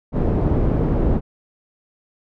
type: low-pass noise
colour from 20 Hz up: pink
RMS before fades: -18 dBFS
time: 0.12-1.21 s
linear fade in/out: 50 ms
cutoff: 470 Hz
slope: 12 dB/octave
effects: none